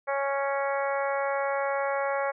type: harmonic tone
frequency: 277.2 Hz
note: C#4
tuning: in tune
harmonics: 2 / 3 / 4 / 5 / 6 / 7 / 8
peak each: -28 / -32 / -34 / -36 / -38 / -39 / -40 dBFS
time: 0.07-2.32 s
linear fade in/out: 20 ms
effects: none